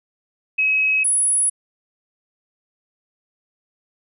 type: tone pair in turn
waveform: sine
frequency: 2555 / 10220 Hz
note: D#7 / D#9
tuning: +45 / +45 cents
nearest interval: 2 octaves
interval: 2400 cents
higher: second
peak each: -15 dBFS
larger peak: neither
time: 0.58-1.04 / 1.04-1.5 s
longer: neither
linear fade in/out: 10 ms
effects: none